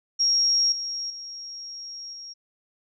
sine tone with level steps, 5588 Hz, F8, in tune, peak -18 / -28 / -35 / -37 dBFS, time 0.19-2.34 s, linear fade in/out 20 ms, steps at 0.72 / 1.1 / 2.13 s, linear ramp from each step 2 ms, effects none

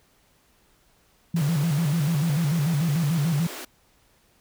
sine tone with vibrato, 155.56 Hz, D#3, in tune, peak -20 dBFS, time 1.34-3.47 s, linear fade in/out 5 ms, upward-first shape square, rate 6.8 Hz, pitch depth 140 cents each way
pink high-pass noise, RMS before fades -37 dBFS, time 1.36-3.65 s, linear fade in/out 5 ms, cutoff 250 Hz, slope 96 dB/octave
effects pink hiss -62 dBFS RMS until 4.4 s

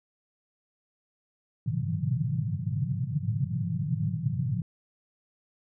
pink band-pass noise, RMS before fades -29 dBFS, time 1.66-4.62 s, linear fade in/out 2 ms, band 100 to 180 Hz, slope 96 dB/octave, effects none

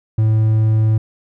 triangle tone, 109.5 Hz, A2, 8 cents flat, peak -9 dBFS, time 0.18-0.98 s, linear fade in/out 5 ms, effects none

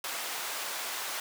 pink high-pass noise, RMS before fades -36 dBFS, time 0.04-1.2 s, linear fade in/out 2 ms, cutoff 810 Hz, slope 12 dB/octave, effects none

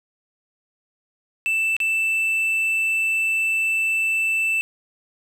triangle tone with dropouts, 2652 Hz, E7, 10 cents sharp, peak -17 dBFS, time 1.46-4.61 s, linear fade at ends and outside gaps 0 ms, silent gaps 1.766-1.802 s, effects 9-bit

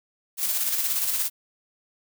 blue noise with tremolo, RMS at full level -24 dBFS, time 0.37-1.3 s, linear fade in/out 50 ms, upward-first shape square, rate 17 Hz, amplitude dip 35%, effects none

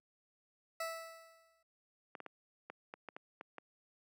20% pulse tone with exponential decay, 656 Hz, E5, 9 cents flat, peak -31 dBFS, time 0.8-1.63 s, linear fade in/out 5 ms, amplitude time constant 180 ms
clicks, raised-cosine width 0.5 ms, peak -30 dBFS, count 9, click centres 2.152 / 2.203 / 2.263 / 2.7 / 2.939 / 3.087 / 3.165 / 3.411 / 3.583 s
effects added 60 Hz sine -70 dBFS peak until 4.14 s + high-pass 300 Hz 12 dB/octave

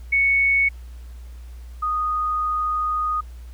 sine tone pair in turn, 2217 / 1239.2 Hz, C#7 / D#6, 0 / -7 cents, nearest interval minor seventh, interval 1007 cents, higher first, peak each -15 / -20 dBFS, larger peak first, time 0.12-0.69 / 1.82-3.21 s, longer second, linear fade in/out 10 ms, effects added 60 Hz sine -35 dBFS peak until 3.53 s + pink hiss -55 dBFS RMS until 3.53 s

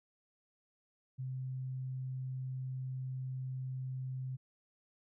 sine tone, 130 Hz, C3, 11 cents flat, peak -37 dBFS, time 1.18-4.37 s, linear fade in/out 20 ms, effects none

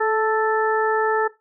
harmonic tone with a mistuned harmonic, 440 Hz, A4, in tune, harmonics 1 / 2 / 3 / 4, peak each -20 / -23 / -25 / -26 dBFS, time 0-1.28 s, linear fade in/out 10 ms, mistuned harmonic 1, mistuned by -19 cents, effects noise-tail reverb RT60 0.2 s tail -17 dB re dry

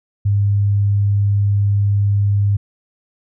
sine tone, 101.2 Hz, G#2, 44 cents flat, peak -12 dBFS, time 0.25-2.57 s, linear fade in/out 10 ms, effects none

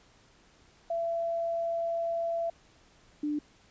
sine tone pair in turn, 672 / 296.9 Hz, E5 / D4, +33 / +19 cents, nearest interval octave + major second, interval 1414 cents, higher first, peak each -28 dBFS, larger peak neither, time 0.9-2.5 / 3.23-3.39 s, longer first, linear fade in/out 5 ms, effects pink hiss -61 dBFS RMS until 3.7 s + resampled to 16000 Hz

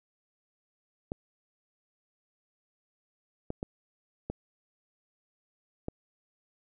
clicks, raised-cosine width 2 ms, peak -20 dBFS, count 5, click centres 1.119 / 3.504 / 3.629 / 4.3 / 5.884 s, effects none

